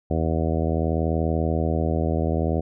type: harmonic tone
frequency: 80.6 Hz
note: E2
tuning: 38 cents flat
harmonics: 1 / 2 / 3 / 4 / 5 / 6 / 7 / 8 / 9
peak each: -24 / -27 / -29 / -30 / -31 / -32 / -32 / -33 / -34 dBFS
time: 0.1-2.61 s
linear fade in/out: 10 ms
effects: none

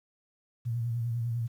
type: tone with vibrato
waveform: sine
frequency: 117.4 Hz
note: A#2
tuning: 13 cents sharp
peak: -28 dBFS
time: 0.65-1.48 s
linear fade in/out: 20 ms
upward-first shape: sine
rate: 10 Hz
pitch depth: 50 cents each way
effects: 10-bit

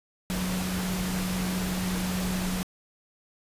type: tone in noise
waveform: sine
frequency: 183.7 Hz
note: F#3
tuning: 12 cents flat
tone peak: -28 dBFS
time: 0.3-2.63 s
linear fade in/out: 0 ms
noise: pink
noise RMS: -33 dBFS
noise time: 0.3-2.63 s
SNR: +2 dB
effects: resampled to 32000 Hz

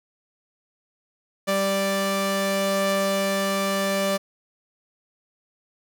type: tone pair together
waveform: sawtooth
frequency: 196 / 587.3 Hz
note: G3 / D5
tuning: 0 / 0 cents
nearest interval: octave + perfect fifth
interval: 1900 cents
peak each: -22 / -19 dBFS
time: 1.47-4.18 s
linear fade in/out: 20 ms
effects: none

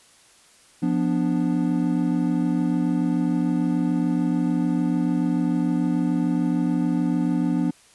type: chord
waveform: triangle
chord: B diminished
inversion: second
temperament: equal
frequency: 174.61 / 246.9 / 293.7 Hz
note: F3 / B3 / D4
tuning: 0 / 0 / 0 cents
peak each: -22 dBFS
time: 0.82-7.71 s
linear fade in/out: 10 ms
effects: white hiss -54 dBFS RMS until 7.94 s + resampled to 24000 Hz

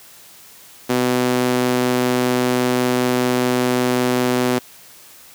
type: tone with high-pass filter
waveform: sawtooth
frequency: 125.1 Hz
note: B2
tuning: 23 cents sharp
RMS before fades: -18 dBFS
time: 0.89-4.59 s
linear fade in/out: 10 ms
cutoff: 280 Hz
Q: 1.5
effects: white hiss -44 dBFS RMS until 5.34 s + high-pass 60 Hz 12 dB/octave

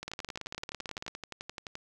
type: two click trains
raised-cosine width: 0.2 ms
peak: -22 / -20 dBFS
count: 21 / 19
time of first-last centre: 0.03-1.754 / 0.08-1.08 s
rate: 11.6 / 18 Hz
effects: none

